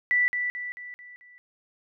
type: tone with echo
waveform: sine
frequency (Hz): 1970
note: B6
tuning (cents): -5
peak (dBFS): -19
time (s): 0.11-0.28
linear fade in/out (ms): 0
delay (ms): 220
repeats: 5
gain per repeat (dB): -6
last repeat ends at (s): 1.38
effects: none